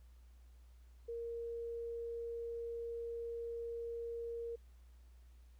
sine tone, 466.2 Hz, A#4, in tune, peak -40 dBFS, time 1.08-4.56 s, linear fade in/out 10 ms, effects added 60 Hz sine -57 dBFS peak until 5.59 s + pink hiss -75 dBFS RMS until 5.59 s

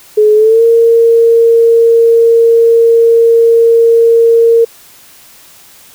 sine tone with pitch glide, 425.3 to 461.1 Hz, G#4 to A#4, +41 to -19 cents, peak -3 dBFS, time 0.17-4.65 s, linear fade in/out 10 ms, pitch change +140 cents, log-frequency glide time 0.35-0.63 s, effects white hiss -39 dBFS RMS until 5.94 s

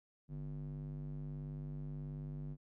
square tone with band-pass filter, 49.26 Hz, G1, 9 cents sharp, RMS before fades -44 dBFS, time 0.28-2.57 s, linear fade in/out 50 ms, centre 170 Hz, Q 2.8, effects none

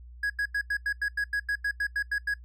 triangle tone bursts, 1661.2 Hz, G#6, in tune, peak -23 dBFS, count 14, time 0.23-2.34 s, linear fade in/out 5 ms, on 69 ms, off 88 ms, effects noise-tail reverb RT60 0.1 s tail -19 dB re dry + added 60 Hz sine -44 dBFS peak until 2.44 s

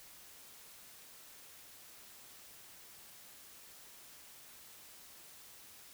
silence, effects white hiss -56 dBFS RMS until 5.93 s

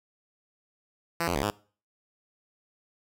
5% pulse tone with pitch steps, 168.7 / 87.4 / 69 / 103.6 Hz, E3 / F2 / C#2 / G#2, +40 / +2 / -7 / -4 cents, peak -15 dBFS, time 1.2-1.504 s, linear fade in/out 5 ms, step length 76 ms, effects noise-tail reverb RT60 0.4 s tail -22 dB re dry

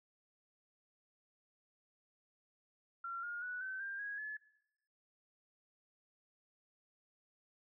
sine tone with pitch steps, 1370 / 1422.4 / 1476.8 / 1533.3 / 1592 / 1652.9 / 1716.2 Hz, F6 / F6 / F#6 / G6 / G6 / G#6 / A6, -34 / +31 / -4 / -39 / +26 / -9 / -44 cents, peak -40 dBFS, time 3.04-4.37 s, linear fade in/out 5 ms, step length 190 ms, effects noise-tail reverb RT60 0.8 s tail -19 dB re dry

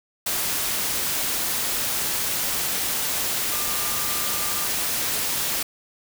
sine tone in noise, 1197 Hz, D6, 33 cents sharp, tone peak -36 dBFS, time 3.52-4.67 s, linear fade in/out 5 ms, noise white, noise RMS -25 dBFS, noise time 0.26-5.63 s, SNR -14 dB, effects none

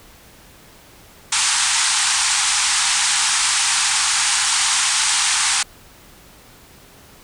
white band-pass noise, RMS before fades -18 dBFS, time 1.32-5.63 s, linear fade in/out 5 ms, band 780 to 9500 Hz, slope 96 dB/octave, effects pink hiss -46 dBFS RMS until 7.23 s

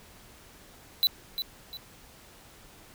square tone with echo, 3974 Hz, B7, 10 cents sharp, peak -20 dBFS, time 1.03-1.07 s, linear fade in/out 0 ms, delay 350 ms, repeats 2, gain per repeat -9 dB, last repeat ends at 1.77 s, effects pink hiss -53 dBFS RMS until 2.94 s

